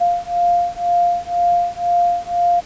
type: beating tone pair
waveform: sine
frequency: 698.5 / 700.5 Hz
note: F5 / F5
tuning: 0 / +5 cents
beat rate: 2 Hz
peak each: -17 dBFS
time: 0-2.61 s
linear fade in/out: 20 ms
effects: pink hiss -40 dBFS RMS until 2.65 s + resampled to 16000 Hz

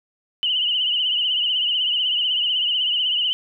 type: tone with vibrato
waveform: sine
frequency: 2960 Hz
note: F#7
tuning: in tune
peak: -18 dBFS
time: 0.43-3.33 s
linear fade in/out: 0 ms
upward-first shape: triangle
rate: 16 Hz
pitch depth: 87 cents each way
effects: none

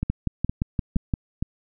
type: two click trains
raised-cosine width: 5 ms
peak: -12 / -10 dBFS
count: 4 / 7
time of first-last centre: 0.03-1.425 / 0.1-1.138 s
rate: 2.15 / 5.78 Hz
effects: none

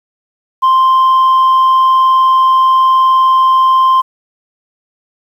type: tone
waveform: sine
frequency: 1046.5 Hz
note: C6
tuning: in tune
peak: -3 dBFS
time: 0.62-4.02 s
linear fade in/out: 20 ms
effects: tanh soft clip ceiling -5 dBFS + 7-bit

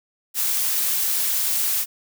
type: noise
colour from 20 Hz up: blue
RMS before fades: -22 dBFS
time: 0.34-1.86 s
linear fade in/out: 50 ms
effects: none

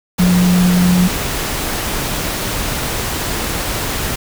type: tone in noise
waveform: sine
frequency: 179.5 Hz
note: F3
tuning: 48 cents sharp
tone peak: -9 dBFS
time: 0.19-1.08 s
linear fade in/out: 10 ms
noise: pink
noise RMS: -20 dBFS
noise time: 0.18-4.16 s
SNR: +8 dB
effects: none

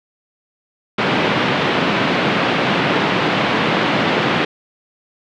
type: band-pass noise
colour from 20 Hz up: pink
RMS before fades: -17 dBFS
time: 0.98-4.45 s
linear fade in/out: 5 ms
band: 150 to 3400 Hz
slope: 24 dB/octave
effects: none

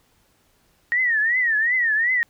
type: tone with vibrato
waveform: sine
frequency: 1864.7 Hz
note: A#6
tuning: in tune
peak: -17 dBFS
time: 0.92-2.23 s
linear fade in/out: 0 ms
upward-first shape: triangle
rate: 2.7 Hz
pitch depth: 180 cents each way
effects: pink hiss -62 dBFS RMS until 2.29 s

